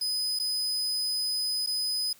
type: tone with dropouts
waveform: 40% pulse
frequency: 5010 Hz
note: D#8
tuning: 11 cents sharp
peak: -26 dBFS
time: 0.01-2.13 s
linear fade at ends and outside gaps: 5 ms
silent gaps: 0.39-0.397 / 1.663-1.671 s
effects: white hiss -57 dBFS RMS until 2.19 s